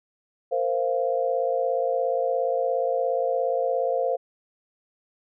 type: chord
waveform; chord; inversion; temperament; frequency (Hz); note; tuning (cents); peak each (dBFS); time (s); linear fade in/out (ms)
sine; Bb suspended second; none; equal with one note detuned; 466.2 / 523.3 / 692.8; Bb4 / C5 / F5; 0 / 0 / -14; -28 / -24 / -27; 0.51-4.17; 20
effects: none